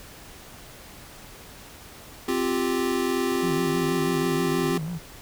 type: chord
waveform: square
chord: C suspended fourth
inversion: none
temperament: equal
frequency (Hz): 261.6 / 349.2 / 392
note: C4 / F4 / G4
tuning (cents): 0 / 0 / 0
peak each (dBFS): -28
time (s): 2.28-4.78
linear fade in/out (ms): 5
type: click train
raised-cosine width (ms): 1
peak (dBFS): -30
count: 96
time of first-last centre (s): 3.32-4.95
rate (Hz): 58.3
type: tone with vibrato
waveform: sine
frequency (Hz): 165.3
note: E3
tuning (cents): +5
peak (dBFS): -28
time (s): 3.42-4.99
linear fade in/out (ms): 20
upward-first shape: sine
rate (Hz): 6.2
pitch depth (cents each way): 120
effects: pink hiss -45 dBFS RMS until 5.21 s